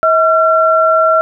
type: tone pair together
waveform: sine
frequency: 642 / 1360.4 Hz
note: E5 / F6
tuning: -46 / -46 cents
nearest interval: octave + minor second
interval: 1300 cents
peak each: -10 dBFS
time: 0.03-1.21 s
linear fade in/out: 0 ms
effects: none